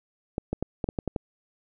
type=clicks; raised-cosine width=2 ms; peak=-14 dBFS; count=8; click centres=0.381 / 0.53 / 0.626 / 0.842 / 0.889 / 0.988 / 1.077 / 1.162 s; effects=none